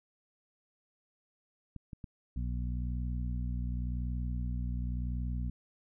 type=clicks; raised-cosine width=5 ms; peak=-30 dBFS; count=3; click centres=1.763 / 1.932 / 2.042 s
type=harmonic tone; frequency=60.9 Hz; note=B1; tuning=24 cents flat; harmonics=1 / 2 / 3 / 4; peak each=-33 / -39 / -43 / -45 dBFS; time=2.36-5.5 s; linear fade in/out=5 ms
effects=none